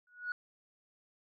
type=tone with exponential growth; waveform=sine; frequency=1461 Hz; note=F#6; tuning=22 cents flat; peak=-29 dBFS; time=0.07-0.32 s; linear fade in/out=2 ms; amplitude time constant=54 ms; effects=tanh soft clip ceiling -30 dBFS